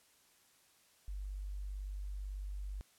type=tone; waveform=sine; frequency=49 Hz; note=G1; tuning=in tune; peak=-39 dBFS; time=1.08-2.81 s; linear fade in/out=0 ms; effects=white hiss -68 dBFS RMS until 2.98 s + low-pass 12000 Hz 12 dB/octave